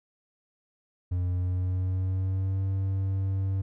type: tone with pitch glide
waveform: triangle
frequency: 89.9 to 96.35 Hz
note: F#2 to G2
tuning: -49 to -29 cents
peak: -23 dBFS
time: 1.11-3.62 s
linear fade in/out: 10 ms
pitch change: +120 cents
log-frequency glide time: 1.3-2.63 s
effects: none